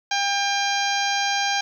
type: harmonic tone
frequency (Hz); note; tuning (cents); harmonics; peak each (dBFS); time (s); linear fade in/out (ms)
800; G5; +35; 1 / 2 / 3 / 4 / 5 / 6 / 7 / 8; -24 / -27 / -29 / -30 / -31 / -32 / -32 / -33; 0.11-1.61; 5
effects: 9-bit